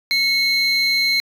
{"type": "tone pair together", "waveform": "triangle", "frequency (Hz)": [2191, 4136], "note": ["C#7", "C8"], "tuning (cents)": [-21, -21], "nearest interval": "major seventh", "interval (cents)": 1100, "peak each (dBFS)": -16, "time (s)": [0.11, 1.2], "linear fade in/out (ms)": 0, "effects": ["tanh soft clip ceiling -8 dBFS"]}